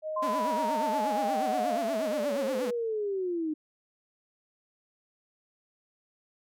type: tone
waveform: sine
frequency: 622.3 Hz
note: D#5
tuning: in tune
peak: -31 dBFS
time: 0.02-1.81 s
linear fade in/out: 50 ms
type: linear sweep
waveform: sine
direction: down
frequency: 1047 to 301.6 Hz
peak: -28 dBFS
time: 0.16-3.54 s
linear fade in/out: 10 ms
type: tone with vibrato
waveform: sawtooth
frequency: 247.9 Hz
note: B3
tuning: 7 cents sharp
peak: -29 dBFS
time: 0.22-2.71 s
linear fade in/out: 10 ms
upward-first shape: sine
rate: 8.4 Hz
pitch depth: 290 cents each way
effects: none